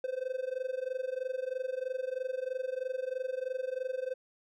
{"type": "tone with amplitude modulation", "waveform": "triangle", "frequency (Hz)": 515, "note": "C5", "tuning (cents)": -28, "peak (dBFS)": -27, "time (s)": [0.04, 4.14], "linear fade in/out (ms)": 2, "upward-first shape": "sine", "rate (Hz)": 23.1, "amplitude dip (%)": 90, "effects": []}